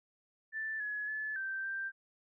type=tone with pitch steps; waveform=sine; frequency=1763 / 1692 / 1728 / 1561 / 1575 Hz; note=A6 / G#6 / A6 / G6 / G6; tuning=+3 / +32 / -32 / -8 / +8 cents; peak=-35 dBFS; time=0.52-1.92 s; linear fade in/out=50 ms; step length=280 ms; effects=none